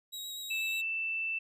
sawtooth tone with vibrato, 3822 Hz, A#7, 43 cents sharp, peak -36 dBFS, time 0.12-0.82 s, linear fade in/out 20 ms, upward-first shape square, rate 8.2 Hz, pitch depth 10 cents each way
sine tone with pitch glide, 2637 to 2658 Hz, E7 to E7, 0 to +14 cents, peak -31 dBFS, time 0.5-1.39 s, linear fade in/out 10 ms, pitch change +14 cents, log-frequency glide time 0.64-0.77 s
effects none

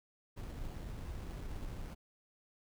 brown noise with sample-and-hold, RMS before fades -43 dBFS, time 0.36-1.95 s, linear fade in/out 20 ms, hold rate 3675 Hz, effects none

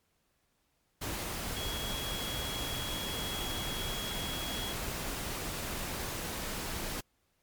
sine tone in noise, 3322 Hz, G#7, in tune, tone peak -39 dBFS, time 1.56-4.73 s, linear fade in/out 10 ms, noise pink, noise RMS -37 dBFS, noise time 1.01-7.01 s, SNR -5 dB, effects pink hiss -75 dBFS RMS until 7.42 s + MP3 96 kbps

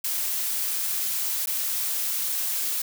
blue noise with dropouts, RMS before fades -27 dBFS, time 0.04-2.82 s, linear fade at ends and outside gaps 5 ms, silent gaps 1.459-1.471 s, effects none

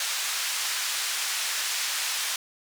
white band-pass noise, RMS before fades -29 dBFS, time 0-2.36 s, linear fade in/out 2 ms, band 1200 to 7300 Hz, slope 12 dB/octave, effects none

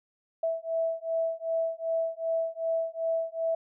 sine beating tone pair, 655 / 657.6 Hz, E5 / E5, -11 / -4 cents, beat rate 2.6 Hz, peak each -30 dBFS, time 0.43-3.55 s, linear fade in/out 5 ms, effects none

